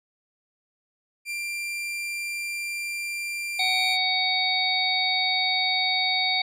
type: tone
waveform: 40% pulse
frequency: 2374 Hz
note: D7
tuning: 18 cents sharp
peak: -28 dBFS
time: 1.25-3.98 s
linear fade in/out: 50 ms
type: harmonic tone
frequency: 750 Hz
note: F#5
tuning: 23 cents sharp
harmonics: 1 / 3 / 5 / 6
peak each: -29 / -25 / -26 / -29 dBFS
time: 3.59-6.42 s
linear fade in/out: 5 ms
effects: resampled to 32000 Hz